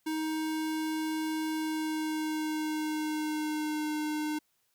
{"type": "tone with pitch glide", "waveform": "square", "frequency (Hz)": [314.2, 304.2], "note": ["D#4", "D#4"], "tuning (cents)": [17, -39], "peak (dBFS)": -31, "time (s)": [0.06, 4.39], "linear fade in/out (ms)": 10, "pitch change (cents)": -56, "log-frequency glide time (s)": [1.52, 3.91], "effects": ["white hiss -74 dBFS RMS until 4.74 s"]}